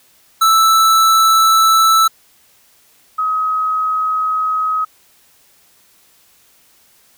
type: tone pair in turn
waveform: square / sine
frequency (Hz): 1318.5 / 1268.4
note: E6 / D#6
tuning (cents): 0 / +33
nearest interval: minor second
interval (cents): 67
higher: first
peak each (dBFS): -9 / -14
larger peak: first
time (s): 0.41-2.08 / 3.18-4.85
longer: neither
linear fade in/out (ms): 10
effects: white hiss -52 dBFS RMS until 7.17 s